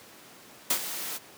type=noise with ADSR envelope; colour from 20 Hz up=white; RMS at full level=-23 dBFS; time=0.7-1.19 s; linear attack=6 ms; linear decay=80 ms; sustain=-12 dB; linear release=30 ms; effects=pink hiss -50 dBFS RMS until 1.37 s + high-pass 200 Hz 12 dB/octave